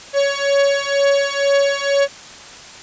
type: beating tone pair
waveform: 45% pulse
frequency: 558 / 560.1 Hz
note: C#5 / C#5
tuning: +11 / +18 cents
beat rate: 2.1 Hz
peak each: -17 dBFS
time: 0.13-2.08 s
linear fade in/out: 50 ms
effects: white hiss -37 dBFS RMS until 2.82 s + resampled to 16000 Hz